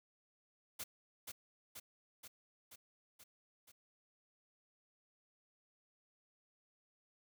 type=noise with echo; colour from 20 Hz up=white; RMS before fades=-44 dBFS; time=0.79-0.84 s; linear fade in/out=10 ms; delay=480 ms; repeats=6; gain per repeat=-3 dB; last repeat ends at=3.72 s; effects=none

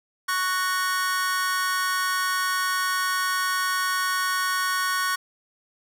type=chord; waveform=45% pulse; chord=F# major; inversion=second; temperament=just; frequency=1110 / 1480 / 1850 Hz; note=C#6 / F#6 / A#6; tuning=+2 / 0 / -14 cents; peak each=-26 / -27 / -30 dBFS; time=0.28-5.16 s; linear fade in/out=10 ms; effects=none

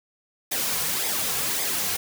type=noise with flanger; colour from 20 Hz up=white; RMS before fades=-26 dBFS; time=0.51-1.97 s; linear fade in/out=10 ms; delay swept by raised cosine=0.69 to 3.39 ms; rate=1.8 Hz; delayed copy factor=-0.6; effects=none

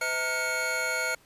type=tone cluster; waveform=square; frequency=507 / 641 / 912 / 1419 / 2219 Hz; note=B4 / E5 / A#5 / F6 / C#7; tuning=+45 / -49 / -38 / +27 / +1 cents; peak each=-37 / -37 / -40 / -31 / -32 dBFS; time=0.01-1.15 s; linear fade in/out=5 ms; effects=pink hiss -60 dBFS RMS until 1.25 s + resampled to 32000 Hz

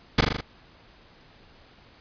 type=noise with echo; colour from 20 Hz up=pink; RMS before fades=-17 dBFS; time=0.18-0.21 s; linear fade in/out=5 ms; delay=40 ms; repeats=5; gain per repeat=-3 dB; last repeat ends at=0.41 s; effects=pink hiss -54 dBFS RMS until 2 s + resampled to 11025 Hz

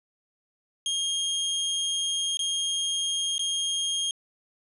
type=tone with dropouts; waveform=sawtooth; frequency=3236 Hz; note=G#7; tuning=46 cents flat; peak=-22 dBFS; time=0.86-4.11 s; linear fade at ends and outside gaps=1 ms; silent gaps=2.371-2.392 / 3.381-3.393 s; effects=resampled to 24000 Hz

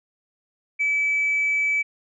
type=tone; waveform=sine; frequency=2300 Hz; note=D7; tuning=37 cents flat; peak=-18 dBFS; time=0.79-1.83 s; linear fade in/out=20 ms; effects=tanh soft clip ceiling -15 dBFS

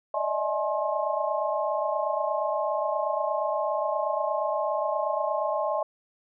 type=tone cluster; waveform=sine; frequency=589 / 618 / 646 / 847 / 1066 Hz; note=D5 / D#5 / E5 / G#5 / C6; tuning=+5 / -12 / -35 / +34 / +32 cents; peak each=-31 dBFS; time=0.14-5.83 s; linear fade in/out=5 ms; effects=none

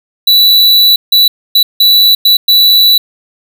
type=tone bursts at uneven times; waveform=square; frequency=3951 Hz; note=B7; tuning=in tune; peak=-4 dBFS; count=6; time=0.27-0.96 / 1.12-1.28 / 1.55-1.63 / 1.8-2.15 / 2.25-2.37 / 2.48-2.98 s; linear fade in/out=5 ms; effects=none

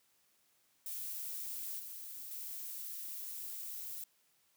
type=noise with level steps; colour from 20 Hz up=violet; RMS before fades=-42 / -47 / -44 dBFS; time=0.86-4.04 s; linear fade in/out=2 ms; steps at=1.79 / 2.31 s; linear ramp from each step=5 ms; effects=white hiss -73 dBFS RMS until 4.56 s + high-pass 80 Hz 12 dB/octave

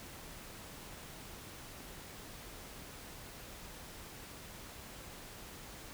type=silence; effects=pink hiss -50 dBFS RMS until 5.93 s

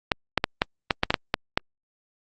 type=clicks; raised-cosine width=0.3 ms; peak=-3 dBFS; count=10; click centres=0.118 / 0.377 / 0.441 / 0.619 / 0.908 / 1.034 / 1.105 / 1.142 / 1.341 / 1.575 s; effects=Opus 48 kbps

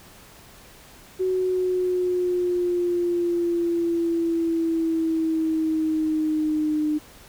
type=exponential sweep; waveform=sine; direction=down; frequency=373.2 to 302.4 Hz; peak=-20 dBFS; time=1.19-6.99 s; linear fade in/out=20 ms; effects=pink hiss -48 dBFS RMS until 7.28 s

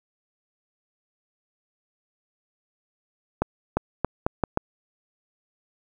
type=accelerating click train; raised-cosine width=1 ms; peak=-7 dBFS; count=6; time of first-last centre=3.42-4.574 s; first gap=350 ms; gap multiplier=0.79; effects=8-bit

